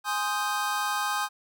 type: chord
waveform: square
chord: Ab major seventh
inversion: none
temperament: equal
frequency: 830.6 / 1046.5 / 1244.5 / 1568 Hz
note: Ab5 / C6 / Eb6 / G6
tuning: 0 / 0 / 0 / 0 cents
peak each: -32 / -34 / -32 / -33 dBFS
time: 0.04-1.29 s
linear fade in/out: 50 ms
effects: none